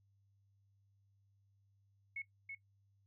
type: tone with echo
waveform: sine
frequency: 2196 Hz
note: C#7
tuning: 17 cents flat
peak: -40 dBFS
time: 2.16-2.22 s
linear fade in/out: 5 ms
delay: 330 ms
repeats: 1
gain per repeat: -4 dB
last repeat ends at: 2.55 s
effects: noise-tail reverb RT60 0.1 s tail -17 dB re dry + added 99 Hz sine -70 dBFS peak until 3.06 s